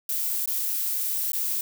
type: noise with dropouts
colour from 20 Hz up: violet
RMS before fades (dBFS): -27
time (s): 0.09-1.61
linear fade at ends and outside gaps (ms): 2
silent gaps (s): 0.459-0.475 / 1.32-1.332
effects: none